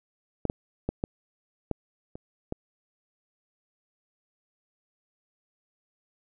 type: clicks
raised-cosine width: 2 ms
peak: -13 / -13 / -14 / -14 / -14 / -26 / -17 dBFS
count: 7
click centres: 0.453 / 0.499 / 0.89 / 1.039 / 1.713 / 2.155 / 2.524 s
effects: none